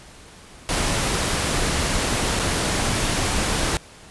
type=noise with dropouts; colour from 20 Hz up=pink; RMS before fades=-22 dBFS; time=0.69-3.77 s; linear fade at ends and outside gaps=0 ms; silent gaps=2.392-2.396 s; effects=pink hiss -45 dBFS RMS until 4.1 s + resampled to 24000 Hz